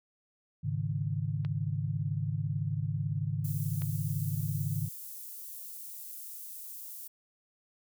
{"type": "chord", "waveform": "sine", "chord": "Ab suspended fourth", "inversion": "none", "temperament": "equal with one note detuned", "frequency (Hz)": [103.83, 137.48, 155.56], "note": ["Ab2", "Db3", "Eb3"], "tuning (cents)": [0, -14, 0], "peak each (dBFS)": -34, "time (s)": [0.63, 4.89], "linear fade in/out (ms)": 20}
{"type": "clicks", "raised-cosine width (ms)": 0.3, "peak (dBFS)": -29, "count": 2, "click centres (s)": [1.449, 3.82]}
{"type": "high-pass noise", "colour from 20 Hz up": "white", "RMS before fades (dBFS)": -44, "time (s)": [3.44, 7.08], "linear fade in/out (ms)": 10, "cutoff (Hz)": 11000, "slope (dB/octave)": 12}
{"effects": []}